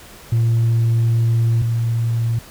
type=tone pair in turn; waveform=sine; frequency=115.2 / 115.78 Hz; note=A#2 / A#2; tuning=-20 / -11 cents; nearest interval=unison; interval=9 cents; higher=second; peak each=-11 / -15 dBFS; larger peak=first; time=0.32-1.62 / 1.62-2.39 s; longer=first; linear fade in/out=5 ms; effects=tanh soft clip ceiling -11 dBFS + pink hiss -41 dBFS RMS until 2.5 s